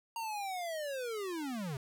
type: linear sweep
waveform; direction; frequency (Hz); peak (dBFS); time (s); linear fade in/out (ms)
square; down; 932.3 to 125.7; -37; 0.16-1.77; 2
effects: none